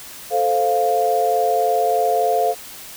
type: chord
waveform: sine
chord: F major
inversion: first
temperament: equal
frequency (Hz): 440 / 523.3 / 698.5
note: A4 / C5 / F5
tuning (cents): 0 / 0 / 0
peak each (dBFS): -21 / -22 / -17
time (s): 0.3-2.55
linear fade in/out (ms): 50
effects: white hiss -37 dBFS RMS until 2.96 s